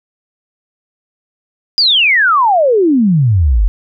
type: exponential sweep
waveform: sine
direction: down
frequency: 4978 to 43.72 Hz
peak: -7 dBFS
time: 1.78-3.68 s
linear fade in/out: 0 ms
effects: none